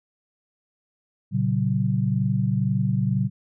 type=chord; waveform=sine; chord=F# major; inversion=first; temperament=equal with one note detuned; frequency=116.54 / 138.59 / 189.1 Hz; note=A#2 / C#3 / F#3; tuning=0 / 0 / +38 cents; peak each=-24 dBFS; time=1.31-3.3 s; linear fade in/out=50 ms; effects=none